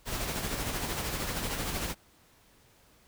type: noise with tremolo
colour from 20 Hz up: pink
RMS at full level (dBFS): -32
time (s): 0.05-1.95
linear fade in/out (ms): 50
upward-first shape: sine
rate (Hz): 13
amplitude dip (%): 40
effects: pink hiss -62 dBFS RMS until 3.07 s